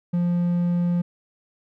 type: tone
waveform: triangle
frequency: 174.61 Hz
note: F3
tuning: in tune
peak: -17 dBFS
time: 0.13-1.02 s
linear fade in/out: 10 ms
effects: none